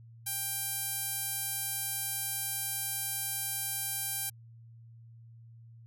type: tone with band-pass filter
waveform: sawtooth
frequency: 790 Hz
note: G5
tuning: 13 cents sharp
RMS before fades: -35 dBFS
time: 0.26-4.3 s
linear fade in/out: 10 ms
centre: 12000 Hz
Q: 2.2
effects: added 115 Hz sine -50 dBFS peak until 5.86 s